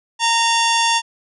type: harmonic tone with a mistuned harmonic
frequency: 923 Hz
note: A#5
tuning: 17 cents flat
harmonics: 1 / 2 / 3 / 4 / 5 / 6 / 7 / 8 / 10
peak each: -17 / -24 / -22 / -22 / -27 / -25 / -26 / -31 / -31 dBFS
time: 0.19-1.02 s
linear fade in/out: 50 ms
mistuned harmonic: 4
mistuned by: -110 cents
effects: none